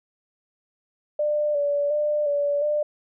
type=tone with vibrato; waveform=sine; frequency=586 Hz; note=D5; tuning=4 cents flat; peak=-20 dBFS; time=1.19-2.83 s; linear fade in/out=5 ms; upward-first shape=square; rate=1.4 Hz; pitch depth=31 cents each way; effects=none